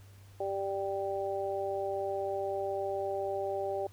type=harmonic tone; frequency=196 Hz; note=G3; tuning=in tune; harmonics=2 / 3 / 4; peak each=-35 / -35 / -37 dBFS; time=0.4-3.87 s; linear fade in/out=5 ms; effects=added 98 Hz sine -52 dBFS peak until 3.92 s + pink hiss -62 dBFS RMS until 3.92 s